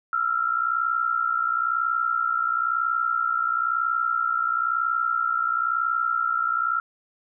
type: tone pair together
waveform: sine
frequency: 1325 / 1386 Hz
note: E6 / F6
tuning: +9 / -14 cents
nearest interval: minor second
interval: 77 cents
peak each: -24 dBFS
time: 0.13-6.8 s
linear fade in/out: 2 ms
effects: none